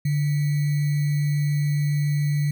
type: tone with sample-and-hold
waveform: sine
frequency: 146.4 Hz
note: D3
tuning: 5 cents flat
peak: -19 dBFS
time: 0.05-2.51 s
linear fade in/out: 5 ms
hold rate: 2100 Hz
effects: none